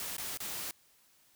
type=noise with dropouts; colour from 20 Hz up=white; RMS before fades=-39 dBFS; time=0-0.71 s; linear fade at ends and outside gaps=1 ms; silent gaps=0.167-0.181 / 0.373-0.403 s; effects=white hiss -66 dBFS RMS until 1.35 s